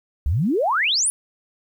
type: exponential sweep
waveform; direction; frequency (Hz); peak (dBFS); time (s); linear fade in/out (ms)
sine; up; 62 to 10750; -17; 0.26-1.1; 0
effects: 9-bit